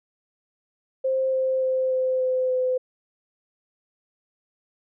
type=tone with pitch steps; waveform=sine; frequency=526 / 522.7 / 519.4 / 516.1 / 512.8 / 509.6 Hz; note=C5 / C5 / C5 / C5 / C5 / C5; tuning=+9 / -2 / -13 / -24 / -35 / -46 cents; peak=-20 dBFS; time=1.04-2.78 s; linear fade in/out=10 ms; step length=290 ms; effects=none